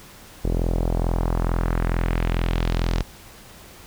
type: tone with low-pass filter sweep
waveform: sawtooth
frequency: 42.27 Hz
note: E1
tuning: 44 cents sharp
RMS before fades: -22 dBFS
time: 0.44-3.03 s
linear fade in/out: 10 ms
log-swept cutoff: 450 to 5500 Hz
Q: 1.5
effects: pink hiss -45 dBFS RMS until 3.86 s